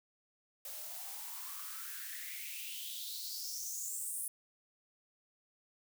blue noise with high-pass filter sweep, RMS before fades -43 dBFS, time 0.65-4.28 s, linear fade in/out 2 ms, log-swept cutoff 540 to 10000 Hz, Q 6.4, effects none

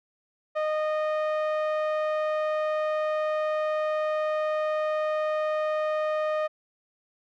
sawtooth tone with low-pass filter, 616 Hz, D#5, 17 cents flat, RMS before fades -27 dBFS, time 0.55-6.48 s, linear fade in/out 20 ms, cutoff 1600 Hz, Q 0.67, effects none

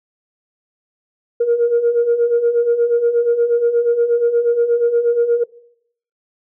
sine beating tone pair, 466.4 / 474.8 Hz, A#4 / A#4, +1 / +32 cents, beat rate 8.4 Hz, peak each -18 / -13 dBFS, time 1.4-5.44 s, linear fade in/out 10 ms, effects noise-tail reverb RT60 0.7 s tail -20 dB re dry + tanh soft clip ceiling -7 dBFS

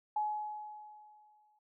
sine tone with exponential decay, 846 Hz, G#5, 32 cents sharp, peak -29 dBFS, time 0.16-1.59 s, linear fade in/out 5 ms, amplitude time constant 310 ms, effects none

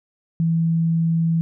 sine tone, 164.81 Hz, E3, in tune, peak -16 dBFS, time 0.4-1.41 s, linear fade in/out 0 ms, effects none

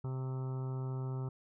harmonic tone with a mistuned harmonic, 130.6 Hz, C3, 3 cents flat, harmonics 1 / 2 / 3 / 4 / 5 / 6 / 7 / 8 / 9 / 10, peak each -35 / -50 / -47 / -57 / -58 / -58 / -55 / -61 / -60 / -57 dBFS, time 0.04-1.29 s, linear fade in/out 5 ms, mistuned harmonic 9, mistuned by -15 cents, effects none

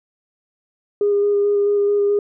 sine tone with vibrato, 407.6 Hz, G#4, 32 cents flat, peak -13 dBFS, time 1.01-2.19 s, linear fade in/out 2 ms, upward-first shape square, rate 4.6 Hz, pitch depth 10 cents each way, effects tanh soft clip ceiling -9 dBFS

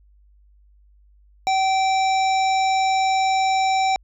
harmonic tone with a mistuned harmonic, 778 Hz, G5, 13 cents flat, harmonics 1 / 3 / 5 / 7 / 9, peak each -17 / -27 / -31 / -34 / -36 dBFS, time 1.47-3.96 s, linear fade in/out 0 ms, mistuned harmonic 1, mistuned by -29 cents, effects added 50 Hz sine -51 dBFS peak until 4.03 s

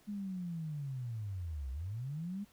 sine linear two-way sweep, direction down then up, 210 to 62.4 to 210 Hz, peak -37 dBFS, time 0.07-2.45 s, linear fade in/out 20 ms, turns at 1.71 s, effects pink hiss -66 dBFS RMS until 2.52 s

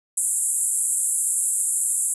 pink band-pass noise, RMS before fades -23 dBFS, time 0.17-2.14 s, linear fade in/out 5 ms, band 7500 to 11000 Hz, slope 96 dB/octave, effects none

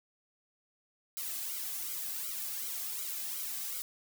blue noise with flanger, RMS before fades -38 dBFS, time 1.17-3.82 s, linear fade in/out 0 ms, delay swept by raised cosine 1.1 to 2.2 ms, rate 2.7 Hz, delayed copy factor -1, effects none

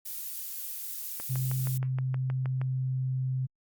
violet noise, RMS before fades -37 dBFS, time 0.05-1.78 s, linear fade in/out 10 ms
click train, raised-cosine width 0.5 ms, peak -25 dBFS, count 10, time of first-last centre 1.2-2.615 s, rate 6.36 Hz
sine tone, 130 Hz, C3, 11 cents flat, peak -27 dBFS, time 1.29-3.47 s, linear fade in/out 20 ms
effects Opus 48 kbps

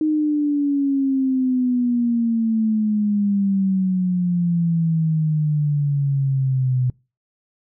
sine exponential sweep, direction down, 311.1 to 125.3 Hz, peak -16 dBFS, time 0.01-6.9 s, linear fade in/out 2 ms, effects noise-tail reverb RT60 0.3 s tail -25 dB re dry

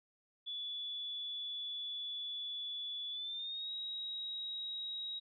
sine tone with pitch glide, 3438 to 3815 Hz, A7 to A#7, -41 to +39 cents, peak -39 dBFS, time 0.46-5.2 s, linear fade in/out 20 ms, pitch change +180 cents, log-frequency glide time 3.1-3.71 s, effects none

